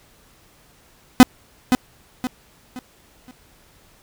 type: tone with echo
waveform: 45% pulse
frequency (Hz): 252.3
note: B3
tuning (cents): +37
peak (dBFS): -3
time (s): 1.2-1.23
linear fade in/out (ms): 0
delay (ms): 520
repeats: 4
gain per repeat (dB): -9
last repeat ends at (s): 3.31
effects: pink hiss -54 dBFS RMS until 4.02 s